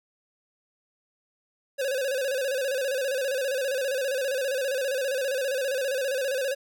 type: tone with vibrato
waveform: square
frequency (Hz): 533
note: C5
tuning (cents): +32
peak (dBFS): -26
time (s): 1.78-6.55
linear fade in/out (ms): 20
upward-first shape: square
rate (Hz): 15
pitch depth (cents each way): 75
effects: none